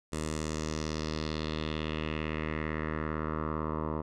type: tone with low-pass filter sweep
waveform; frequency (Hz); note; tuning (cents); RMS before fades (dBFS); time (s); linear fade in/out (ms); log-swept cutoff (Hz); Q
10% pulse; 77.78; D#2; 0; -34; 0.12-4.02; 10; 8800 to 910; 2.7
effects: none